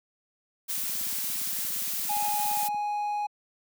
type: noise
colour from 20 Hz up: blue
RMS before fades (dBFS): -31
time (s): 0.68-2.69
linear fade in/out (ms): 20
type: click train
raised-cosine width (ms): 5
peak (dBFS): -27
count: 35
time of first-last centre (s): 0.78-2.745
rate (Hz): 17.3
type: tone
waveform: triangle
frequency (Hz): 830.6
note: G#5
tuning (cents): 0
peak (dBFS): -25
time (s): 2.09-3.27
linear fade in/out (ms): 10
effects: high-pass 300 Hz 12 dB/octave